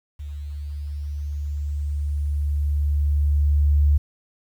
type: tone with level ramp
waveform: sine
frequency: 72.9 Hz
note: D2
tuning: 12 cents flat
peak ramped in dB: -30 to -13 dBFS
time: 0.19-3.98 s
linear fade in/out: 10 ms
effects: 9-bit